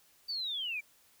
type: linear sweep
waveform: triangle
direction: down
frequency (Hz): 4660 to 2283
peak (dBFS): -30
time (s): 0.28-0.81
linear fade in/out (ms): 20
effects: tanh soft clip ceiling -32 dBFS + white hiss -65 dBFS RMS until 1.2 s